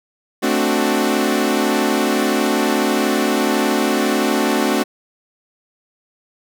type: chord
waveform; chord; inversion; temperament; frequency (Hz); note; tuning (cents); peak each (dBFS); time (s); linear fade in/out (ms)
sawtooth; D dominant seventh; second; equal; 220 / 261.6 / 293.7 / 370; A3 / C4 / D4 / F#4; 0 / 0 / 0 / 0; -17; 0.42-4.84; 20
effects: none